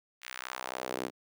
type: tone with high-pass filter sweep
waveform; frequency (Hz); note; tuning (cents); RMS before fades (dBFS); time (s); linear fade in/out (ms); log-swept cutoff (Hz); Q
sawtooth; 63.6; C2; -48; -39; 0.21-1.11; 50; 2200 to 290; 1.4
effects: none